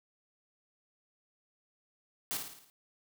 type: noise with echo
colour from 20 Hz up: white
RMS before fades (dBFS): -35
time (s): 2.31-2.37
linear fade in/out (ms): 0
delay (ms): 55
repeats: 6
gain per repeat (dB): -5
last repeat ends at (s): 2.7
effects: none